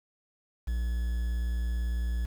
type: tone with quantisation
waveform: triangle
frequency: 59 Hz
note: A#1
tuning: 22 cents sharp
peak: -25 dBFS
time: 0.67-2.26 s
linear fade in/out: 10 ms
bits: 8
effects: none